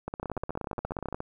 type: two click trains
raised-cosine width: 1 ms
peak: -20 / -19 dBFS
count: 14 / 20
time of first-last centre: 0.23-1.127 / 0.08-1.204 s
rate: 14.5 / 16.9 Hz
effects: 10-bit